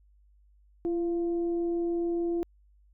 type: tone with frequency modulation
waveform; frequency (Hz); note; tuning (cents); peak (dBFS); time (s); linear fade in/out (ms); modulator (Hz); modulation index
sine; 340.6; F4; -43; -26; 0.85-2.43; 0; 354; 0.27
effects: added 50 Hz sine -58 dBFS peak until 2.93 s